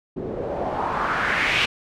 white noise with low-pass filter sweep, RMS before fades -24 dBFS, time 0.16-1.66 s, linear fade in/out 10 ms, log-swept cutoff 340 to 2900 Hz, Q 2.8, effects none

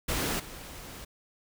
pink noise with level steps, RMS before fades -30 / -44 dBFS, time 0.08-1.05 s, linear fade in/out 10 ms, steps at 0.39 s, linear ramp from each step 10 ms, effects none

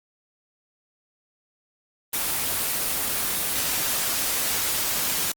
white noise, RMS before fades -25 dBFS, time 2.13-5.32 s, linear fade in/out 5 ms, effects Opus 24 kbps

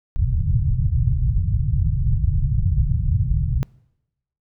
white low-pass noise, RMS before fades -19 dBFS, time 0.16-3.63 s, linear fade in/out 0 ms, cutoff 140 Hz, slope 48 dB/octave, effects noise-tail reverb RT60 0.9 s tail -25 dB re dry

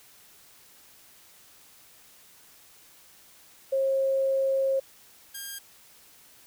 sine / 5% pulse tone pair in turn, 538 / 1612.2 Hz, C5 / G6, +48 / +48 cents, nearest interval octave + perfect fifth, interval 1900 cents, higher second, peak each -22 / -25 dBFS, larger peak first, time 3.72-4.8 / 5.34-5.59 s, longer first, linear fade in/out 10 ms, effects white hiss -55 dBFS RMS until 6.46 s

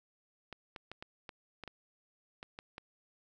clicks, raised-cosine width 0.3 ms, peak -28 dBFS, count 10, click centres 0.527 / 0.762 / 0.916 / 1.025 / 1.292 / 1.637 / 1.677 / 2.429 / 2.589 / 2.781 s, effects none

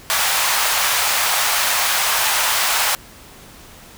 pink high-pass noise, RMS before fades -18 dBFS, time 0.1-2.95 s, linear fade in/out 0 ms, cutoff 760 Hz, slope 24 dB/octave, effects pink hiss -42 dBFS RMS until 3.97 s

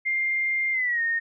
sine tone with pitch glide, 2107 to 1844.9 Hz, C7 to A#6, +12 to -18 cents, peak -22 dBFS, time 0.05-1.2 s, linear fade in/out 20 ms, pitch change -230 cents, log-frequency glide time 0.72-1.01 s, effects none

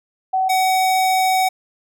sine / square tone pair in turn, 756 / 752.3 Hz, F#5 / F#5, +37 / +29 cents, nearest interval unison, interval 8 cents, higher first, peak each -15 dBFS, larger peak neither, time 0.33-0.49 / 0.49-1.49 s, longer second, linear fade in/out 10 ms, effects none

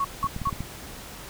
sine tone bursts, 1108.7 Hz, C#6, in tune, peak -22 dBFS, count 3, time 0-0.498 s, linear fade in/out 5 ms, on 46 ms, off 180 ms
clicks, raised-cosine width 5 ms, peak -19 dBFS, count 6, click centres 0.243 / 0.364 / 0.417 / 0.472 / 0.528 / 0.606 s
effects pink hiss -41 dBFS RMS until 1.29 s

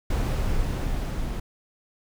brown noise with level ramp, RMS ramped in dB -23 to -29 dBFS, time 0.1-1.4 s, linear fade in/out 5 ms, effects none

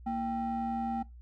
triangle ring-modulated tone, 277.2 Hz, C#4, in tune, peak -25 dBFS, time 0.06-1.03 s, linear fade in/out 10 ms, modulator 509 Hz, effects noise-tail reverb RT60 0.2 s tail -19 dB re dry + added 60 Hz sine -47 dBFS peak until 1.21 s

